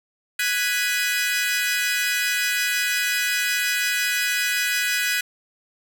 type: chord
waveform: sawtooth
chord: G# minor seventh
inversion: third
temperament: equal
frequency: 1480 / 1661.2 / 1975.5 / 2489 Hz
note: F#6 / G#6 / B6 / D#7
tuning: 0 / 0 / 0 / 0 cents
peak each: -23 dBFS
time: 0.39-5.21 s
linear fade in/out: 5 ms
effects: none